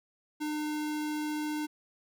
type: tone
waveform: square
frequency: 302.4 Hz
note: D#4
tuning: 49 cents flat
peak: -32 dBFS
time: 0.4-1.67 s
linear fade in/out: 20 ms
effects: none